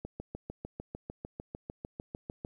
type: click train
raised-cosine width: 2 ms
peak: -25 dBFS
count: 17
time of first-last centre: 0.05-2.449 s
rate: 6.67 Hz
effects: 11-bit